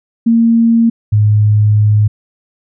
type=tone pair in turn; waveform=sine; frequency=230 / 105.58 Hz; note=A#3 / G#2; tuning=-23 / +29 cents; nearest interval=octave + minor second; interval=1348 cents; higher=first; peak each=-6 dBFS; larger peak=neither; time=0.26-0.9 / 1.12-2.08 s; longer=second; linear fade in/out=10 ms; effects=none